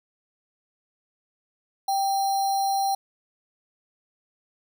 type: tone with sample-and-hold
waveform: sine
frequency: 784 Hz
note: G5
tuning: in tune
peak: -21 dBFS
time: 1.88-2.95 s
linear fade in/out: 5 ms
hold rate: 4900 Hz
effects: none